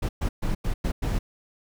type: noise bursts at uneven times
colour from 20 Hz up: brown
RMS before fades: -25 dBFS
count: 6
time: 0.02-0.09 / 0.21-0.29 / 0.42-0.55 / 0.64-0.74 / 0.84-0.92 / 1.02-1.19 s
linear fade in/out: 10 ms
effects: none